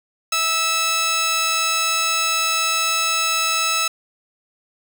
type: tone pair together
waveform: 10% pulse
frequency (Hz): 654.5 / 1309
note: E5 / E6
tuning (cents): -13 / -13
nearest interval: octave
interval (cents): 1200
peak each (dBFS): -21 / -11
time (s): 0.32-3.88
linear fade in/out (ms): 5
effects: none